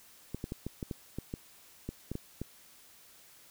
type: clicks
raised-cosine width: 3 ms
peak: -23 dBFS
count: 12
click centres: 0.346 / 0.441 / 0.521 / 0.666 / 0.828 / 0.912 / 1.186 / 1.339 / 1.89 / 2.116 / 2.154 / 2.416 s
effects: white hiss -58 dBFS RMS until 3.5 s